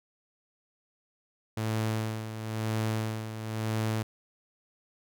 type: tone with tremolo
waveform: sawtooth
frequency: 110 Hz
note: A2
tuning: in tune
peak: -23 dBFS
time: 1.57-4.03 s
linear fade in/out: 5 ms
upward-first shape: sine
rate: 0.99 Hz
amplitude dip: 65%
effects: none